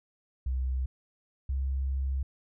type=tone pair in turn; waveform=sine; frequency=64.4 / 66.97 Hz; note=C2 / C2; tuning=-27 / +41 cents; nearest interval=minor second; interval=68 cents; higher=second; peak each=-27 dBFS; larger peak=neither; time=0.46-0.86 / 1.49-2.23 s; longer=second; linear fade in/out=5 ms; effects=none